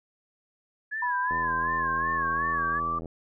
sine tone with vibrato, 1676 Hz, G#6, 15 cents sharp, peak -29 dBFS, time 0.91-2.8 s, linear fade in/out 20 ms, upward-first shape sine, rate 2.7 Hz, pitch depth 110 cents each way
sine exponential sweep, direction up, 979 to 1174.7 Hz, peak -26 dBFS, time 1.02-2.99 s, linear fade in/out 5 ms
click train, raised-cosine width 2 ms, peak -26 dBFS, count 145, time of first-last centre 1.31-3.058 s, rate 82.4 Hz
effects none

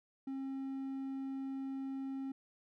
triangle tone, 269 Hz, C4, 48 cents sharp, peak -36 dBFS, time 0.27-2.32 s, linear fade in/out 5 ms, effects none

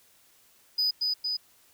sine tone with echo, 4978 Hz, D#8, in tune, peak -20 dBFS, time 0.78-0.91 s, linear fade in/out 10 ms, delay 230 ms, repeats 2, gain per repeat -3 dB, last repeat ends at 1.37 s, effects tanh soft clip ceiling -22 dBFS + white hiss -61 dBFS RMS until 1.73 s

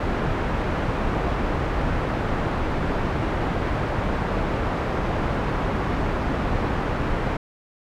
pink low-pass noise, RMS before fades -24 dBFS, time 0-7.37 s, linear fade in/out 5 ms, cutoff 1500 Hz, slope 12 dB/octave, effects none

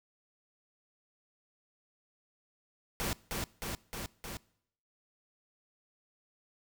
pink noise with echo, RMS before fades -34 dBFS, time 3-3.13 s, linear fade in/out 0 ms, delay 310 ms, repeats 4, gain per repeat -2 dB, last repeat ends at 4.37 s, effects noise-tail reverb RT60 0.7 s tail -23 dB re dry

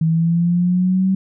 sine linear sweep, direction up, 159.8 to 191.8 Hz, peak -13 dBFS, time 0.01-1.15 s, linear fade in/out 5 ms, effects none

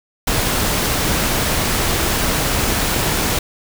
pink noise, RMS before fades -18 dBFS, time 0.27-3.39 s, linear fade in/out 5 ms, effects none

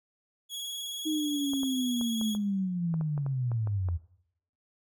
sawtooth tone with vibrato, 3333 Hz, G#7, 5 cents sharp, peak -32 dBFS, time 0.49-2.38 s, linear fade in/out 50 ms, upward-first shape square, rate 19 Hz, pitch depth 18 cents each way
sine linear sweep, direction down, 313.4 to 81.8 Hz, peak -27 dBFS, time 1.05-3.98 s, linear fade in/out 20 ms
clicks, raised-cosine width 1 ms, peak -28 dBFS, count 12, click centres 1.535 / 1.633 / 2.012 / 2.213 / 2.35 / 2.941 / 3.011 / 3.178 / 3.264 / 3.517 / 3.673 / 3.887 s
effects noise-tail reverb RT60 0.7 s tail -18 dB re dry

